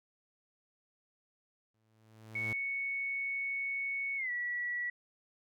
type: tone with exponential growth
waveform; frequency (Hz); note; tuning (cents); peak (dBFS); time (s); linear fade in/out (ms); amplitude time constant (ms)
sawtooth; 110; A2; 0; -34; 1.74-2.53; 5; 170
type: tone with pitch glide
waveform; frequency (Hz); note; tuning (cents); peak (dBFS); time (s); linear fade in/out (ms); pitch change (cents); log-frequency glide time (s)
sine; 2217 to 1941.2; C#7 to B6; 0 to -30; -33; 2.35-4.9; 5; -230; 4.17-4.31
effects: none